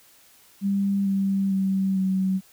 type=tone with pitch steps; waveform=sine; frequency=198.2 / 195.25 / 192.34 / 189.47 Hz; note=G3 / G3 / G3 / F#3; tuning=+19 / -7 / -33 / +41 cents; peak=-20 dBFS; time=0.61-2.41 s; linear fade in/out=50 ms; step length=450 ms; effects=white hiss -55 dBFS RMS until 2.52 s